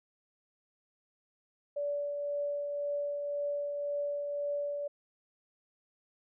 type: tone with tremolo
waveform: sine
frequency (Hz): 577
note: D5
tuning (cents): -31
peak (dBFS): -30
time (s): 1.76-4.88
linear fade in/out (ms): 10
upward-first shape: triangle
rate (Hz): 1.9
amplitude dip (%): 35
effects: none